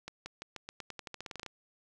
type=accelerating click train; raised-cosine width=0.2 ms; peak=-24 dBFS; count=17; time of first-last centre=0.08-1.463 s; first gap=180 ms; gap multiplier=0.89; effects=none